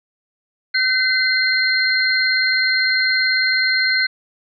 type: tone cluster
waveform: sine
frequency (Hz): 1527 / 2054 / 4197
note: G6 / C7 / C8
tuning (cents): -46 / -33 / +5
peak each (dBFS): -19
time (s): 0.74-4.07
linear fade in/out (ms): 10
effects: none